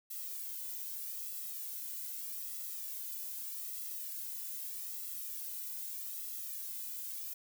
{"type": "noise with flanger", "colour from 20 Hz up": "violet", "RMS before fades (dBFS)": -42, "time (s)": [0.1, 7.34], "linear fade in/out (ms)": 10, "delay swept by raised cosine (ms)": [1.5, 2.02], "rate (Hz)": 0.81, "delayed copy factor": 0.95, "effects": []}